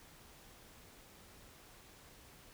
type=silence; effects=pink hiss -59 dBFS RMS until 2.53 s